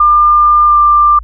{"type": "tone with pitch glide", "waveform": "sine", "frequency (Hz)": [1199, 1187.3], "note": ["D6", "D6"], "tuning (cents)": [36, 19], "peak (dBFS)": -4, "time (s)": [0, 1.19], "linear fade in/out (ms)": 5, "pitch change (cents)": -17, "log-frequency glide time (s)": [0.66, 0.78], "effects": ["added 54 Hz sine -25 dBFS peak until 1.23 s"]}